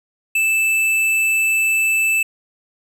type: tone with tanh clipping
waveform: sine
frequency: 2637 Hz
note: E7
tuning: in tune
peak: -16 dBFS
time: 0.35-2.23 s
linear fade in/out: 5 ms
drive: 14 dB
effects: none